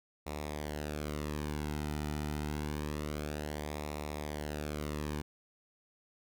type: tone with flanger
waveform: sawtooth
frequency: 74.8 Hz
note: D2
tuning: 32 cents sharp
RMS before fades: -38 dBFS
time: 0.26-5.22 s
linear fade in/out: 10 ms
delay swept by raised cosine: 0.64 to 1.84 ms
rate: 0.27 Hz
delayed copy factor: -0.65
effects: none